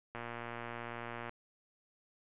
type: click train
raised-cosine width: 0.5 ms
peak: -27 dBFS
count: 136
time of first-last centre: 0.15-1.294 s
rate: 118 Hz
effects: resampled to 8000 Hz